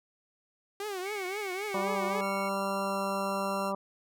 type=tone with vibrato; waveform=sawtooth; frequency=392 Hz; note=G4; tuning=in tune; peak=-30 dBFS; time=0.8-2.21 s; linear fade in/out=2 ms; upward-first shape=triangle; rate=3.8 Hz; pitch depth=170 cents each way
type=tone; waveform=sine; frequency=2217 Hz; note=C#7; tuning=in tune; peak=-39 dBFS; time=1.05-2.49 s; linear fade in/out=10 ms
type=harmonic tone; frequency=196 Hz; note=G3; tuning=in tune; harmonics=1 / 2 / 3 / 4 / 5 / 6; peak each=-36 / -40 / -34 / -40 / -36 / -37 dBFS; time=1.74-3.75 s; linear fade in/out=5 ms
type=tone with pitch glide; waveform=sawtooth; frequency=1375 to 1367.1 Hz; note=F6 to F6; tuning=-27 to -37 cents; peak=-35 dBFS; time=2.19-3.73 s; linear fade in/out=50 ms; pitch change=-10 cents; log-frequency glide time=2.83-2.96 s
effects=none